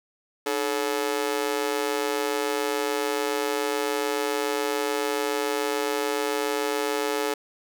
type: tone with amplitude modulation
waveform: sawtooth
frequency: 430.4 Hz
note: A4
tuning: 38 cents flat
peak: -16 dBFS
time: 0.46-7.34 s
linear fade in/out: 5 ms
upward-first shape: sine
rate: 127 Hz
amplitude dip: 100%
effects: none